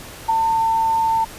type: tone with ADSR envelope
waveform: sine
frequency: 899 Hz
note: A5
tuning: 37 cents sharp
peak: -12 dBFS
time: 0.28-1.25 s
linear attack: 17 ms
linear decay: 10 ms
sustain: -3 dB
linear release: 13 ms
effects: pink hiss -37 dBFS RMS until 1.38 s + resampled to 32000 Hz